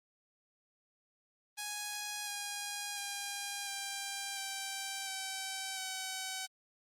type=tone with pitch steps; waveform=5% pulse; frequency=830.6 / 818.2 / 806 / 794 / 782.2 / 770.5 / 759 Hz; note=G#5 / G#5 / G5 / G5 / G5 / G5 / F#5; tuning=0 / -26 / +48 / +22 / -4 / -30 / +44 cents; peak=-26 dBFS; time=1.57-6.47 s; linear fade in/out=20 ms; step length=700 ms; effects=Opus 24 kbps